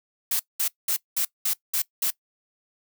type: noise bursts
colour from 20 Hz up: blue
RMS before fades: -24 dBFS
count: 7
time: 0.31-2.105 s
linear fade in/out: 5 ms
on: 85 ms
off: 200 ms
effects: noise-tail reverb RT60 0.1 s tail -21 dB re dry